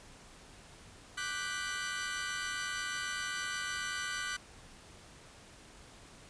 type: chord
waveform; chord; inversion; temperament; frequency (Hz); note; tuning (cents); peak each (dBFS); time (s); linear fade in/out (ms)
sawtooth; G major seventh; second; equal; 1174.7 / 1480 / 1568 / 1975.5; D6 / F#6 / G6 / B6; 0 / 0 / 0 / 0; -39 / -35 / -39 / -39; 1.17-4.37; 10
effects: pink hiss -55 dBFS RMS until 6.29 s + resampled to 22050 Hz